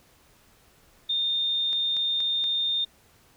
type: tone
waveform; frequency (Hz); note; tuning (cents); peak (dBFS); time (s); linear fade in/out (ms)
sine; 3636; A#7; -44; -23; 1.09-2.85; 10
type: click train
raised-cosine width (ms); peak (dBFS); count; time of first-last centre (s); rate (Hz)
0.2; -24; 4; 1.73-2.441; 4.22
effects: pink hiss -59 dBFS RMS until 3.36 s